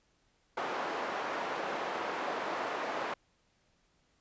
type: band-pass noise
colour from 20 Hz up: white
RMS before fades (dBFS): -36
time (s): 0.57-3.14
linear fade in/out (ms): 5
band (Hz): 380 to 1100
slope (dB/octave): 12
effects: pink hiss -72 dBFS RMS until 4.2 s + resampled to 16000 Hz